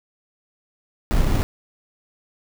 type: noise with sample-and-hold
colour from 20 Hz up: brown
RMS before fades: -18 dBFS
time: 1.11-1.43 s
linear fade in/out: 0 ms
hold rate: 3150 Hz
effects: none